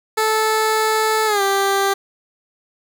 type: tone with pitch glide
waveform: 15% pulse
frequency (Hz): 436.8 to 393.7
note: A4 to G4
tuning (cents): -13 to +8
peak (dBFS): -9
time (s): 0.17-1.94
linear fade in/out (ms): 10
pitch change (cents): -179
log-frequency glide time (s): 1.26-1.42
effects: none